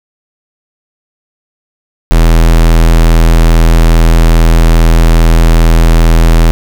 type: tone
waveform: square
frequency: 41.2 Hz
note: E1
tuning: in tune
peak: -3 dBFS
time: 2.11-6.51 s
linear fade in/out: 0 ms
effects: none